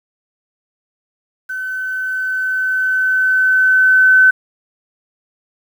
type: tone with level ramp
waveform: sine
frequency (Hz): 1520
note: F#6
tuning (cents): +46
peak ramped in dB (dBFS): -21 to -5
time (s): 1.49-4.31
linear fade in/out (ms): 10
effects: 7-bit